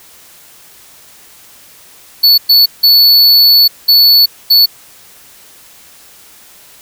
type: tone bursts at uneven times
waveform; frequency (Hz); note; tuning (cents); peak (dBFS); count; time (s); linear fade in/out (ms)
square; 4440; C#8; +2; -4; 5; 2.23-2.38 / 2.49-2.66 / 2.83-3.68 / 3.88-4.26 / 4.5-4.66; 10
effects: white hiss -40 dBFS RMS until 6.81 s